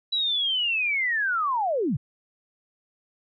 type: linear sweep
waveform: sine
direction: down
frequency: 3951 to 103.83 Hz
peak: -22 dBFS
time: 0.12-1.97 s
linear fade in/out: 10 ms
effects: none